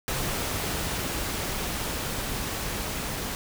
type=noise with level ramp; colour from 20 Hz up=pink; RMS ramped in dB=-29 to -32 dBFS; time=0.08-3.35 s; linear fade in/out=0 ms; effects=none